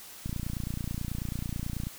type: click train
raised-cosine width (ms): 5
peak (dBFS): -21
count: 48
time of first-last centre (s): 0.26-1.87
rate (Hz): 29.2
effects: white hiss -47 dBFS RMS until 1.98 s